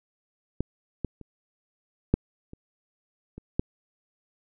clicks, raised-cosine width 3 ms, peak -13 / -15 / -30 / -6 / -29 / -27 / -10 dBFS, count 7, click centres 0.606 / 1.047 / 1.213 / 2.14 / 2.534 / 3.38 / 3.595 s, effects none

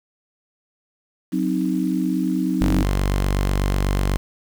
sine chord, C diminished, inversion second, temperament equal, 185 / 261.6 / 311.1 Hz, Gb3 / C4 / Eb4, 0 / 0 / 0 cents, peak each -23 dBFS, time 1.32-2.84 s, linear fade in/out 20 ms
sawtooth tone, 48.11 Hz, G1, 32 cents flat, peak -14 dBFS, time 2.61-4.17 s, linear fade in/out 0 ms
effects 7-bit

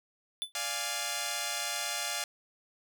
square tone with exponential decay, 3495 Hz, A7, 12 cents flat, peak -28 dBFS, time 0.42-0.52 s, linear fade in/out 0 ms, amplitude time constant 21 ms
5% pulse chord, D diminished, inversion none, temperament equal, 587.3 / 698.5 / 830.6 Hz, D5 / F5 / Ab5, 0 / 0 / 0 cents, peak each -27 / -24 / -25 dBFS, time 0.55-2.24 s, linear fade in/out 2 ms
effects none

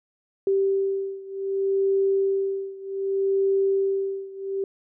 sine beating tone pair, 390 / 390.65 Hz, G4 / G4, -9 / -6 cents, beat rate 0.65 Hz, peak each -23 / -25 dBFS, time 0.47-4.64 s, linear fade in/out 2 ms, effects none

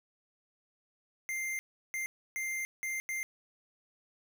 square tone bursts at uneven times, 2096 Hz, C7, 2 cents sharp, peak -34 dBFS, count 5, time 1.29-1.59 / 1.94-2.06 / 2.36-2.65 / 2.83-3 / 3.09-3.23 s, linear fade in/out 0 ms, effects none

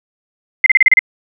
sine tone bursts, 2077 Hz, C7, 13 cents flat, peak -4 dBFS, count 7, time 0.64-0.992 s, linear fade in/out 2 ms, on 22 ms, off 33 ms, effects none

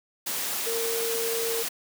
sine tone in noise, 459.2 Hz, A#4, 26 cents flat, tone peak -28 dBFS, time 0.66-1.63 s, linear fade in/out 10 ms, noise white, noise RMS -30 dBFS, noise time 0.26-1.69 s, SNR -1 dB, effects high-pass 200 Hz 12 dB/octave

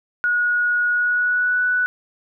sine tone with pitch glide, 1452 to 1483.4 Hz, F#6 to F#6, -33 to +4 cents, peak -16 dBFS, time 0.24-1.86 s, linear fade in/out 0 ms, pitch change +37 cents, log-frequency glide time 0.91-1.63 s, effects none

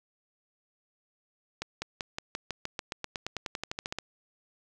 accelerating click train, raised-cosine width 0.2 ms, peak -16 dBFS, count 21, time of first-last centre 1.62-3.986 s, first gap 200 ms, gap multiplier 0.94, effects none

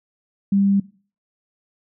sine tone, 198.1 Hz, G3, 18 cents sharp, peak -14 dBFS, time 0.52-0.8 s, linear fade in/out 5 ms, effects noise-tail reverb RT60 0.4 s tail -20 dB re dry

